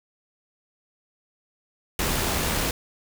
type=noise with amplitude modulation; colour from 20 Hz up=pink; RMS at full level=-24 dBFS; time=1.99-2.71 s; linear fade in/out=2 ms; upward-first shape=sine; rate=79.3 Hz; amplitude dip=25%; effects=none